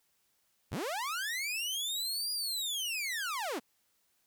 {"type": "linear two-way sweep", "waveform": "sawtooth", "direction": "up then down", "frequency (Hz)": [40.9, 4900, 204.3], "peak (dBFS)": -30, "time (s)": [0.71, 3.6], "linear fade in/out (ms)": 20, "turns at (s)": 2.32, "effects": ["white hiss -74 dBFS RMS until 4.26 s"]}